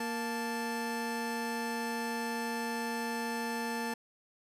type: tone pair together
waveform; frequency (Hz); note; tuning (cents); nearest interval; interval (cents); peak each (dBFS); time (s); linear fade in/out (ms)
25% pulse; 233.1 / 880; A#3 / A5; 0 / 0; octave + major seventh; 2300; -32 / -33; 0-3.94; 5
effects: resampled to 32000 Hz